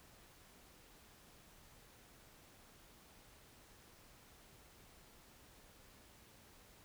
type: silence
effects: pink hiss -63 dBFS RMS until 6.84 s